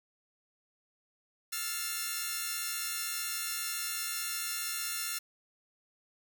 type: chord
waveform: 5% pulse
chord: F major seventh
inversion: third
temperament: equal with one note detuned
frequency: 1318.5 / 1396.9 / 1760 / 2133 Hz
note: E6 / F6 / A6 / C7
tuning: 0 / 0 / 0 / +33 cents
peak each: -29 / -26 / -29 / -30 dBFS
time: 1.52-5.19 s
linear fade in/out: 10 ms
effects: none